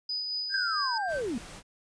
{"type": "tone with tremolo", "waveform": "sine", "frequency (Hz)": 4977, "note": "D#8", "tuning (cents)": 0, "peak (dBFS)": -29, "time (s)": [0.09, 0.98], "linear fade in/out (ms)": 5, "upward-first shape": "sine", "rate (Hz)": 4.5, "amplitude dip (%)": 30}
{"type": "tone with vibrato", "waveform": "triangle", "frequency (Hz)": 1568, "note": "G6", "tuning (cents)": 0, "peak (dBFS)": -32, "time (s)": [0.49, 1.22], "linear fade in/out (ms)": 50, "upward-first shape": "sine", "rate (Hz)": 4, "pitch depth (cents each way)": 24}
{"type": "linear sweep", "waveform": "sine", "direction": "down", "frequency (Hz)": [1600, 207.7], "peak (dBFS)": -29, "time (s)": [0.54, 1.38], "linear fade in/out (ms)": 2}
{"type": "noise", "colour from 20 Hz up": "pink", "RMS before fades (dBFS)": -45, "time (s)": [1.07, 1.63], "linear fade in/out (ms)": 50}
{"effects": ["resampled to 22050 Hz"]}